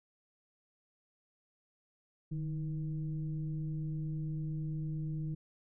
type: tone with frequency modulation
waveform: sine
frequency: 152.6 Hz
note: D#3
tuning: 33 cents flat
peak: -34 dBFS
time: 2.31-5.35 s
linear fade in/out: 10 ms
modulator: 167 Hz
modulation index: 0.5
effects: none